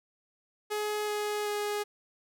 sawtooth tone with pitch steps, 421.1 / 418.3 / 415.1 Hz, G#4 / G#4 / G#4, +24 / +12 / -1 cents, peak -26 dBFS, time 0.7-1.84 s, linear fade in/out 20 ms, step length 380 ms, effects none

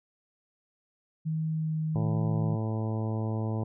sine tone with vibrato, 157.7 Hz, D#3, 24 cents sharp, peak -27 dBFS, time 1.25-2.56 s, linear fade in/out 20 ms, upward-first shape sine, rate 1.3 Hz, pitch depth 8 cents each way
harmonic tone, 110 Hz, A2, in tune, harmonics 1 / 2 / 3 / 4 / 5 / 6 / 7 / 8 / 9, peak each -29 / -35 / -39 / -41 / -43 / -45 / -46 / -47 / -48 dBFS, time 1.95-3.64 s, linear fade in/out 5 ms
effects none

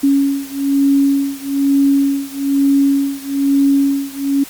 sine beating tone pair, 277.2 / 278.3 Hz, C#4 / C#4, 0 / +7 cents, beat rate 1.1 Hz, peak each -14 / -15 dBFS, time 0.03-4.44 s, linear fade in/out 10 ms, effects white hiss -35 dBFS RMS until 4.49 s + Opus 48 kbps

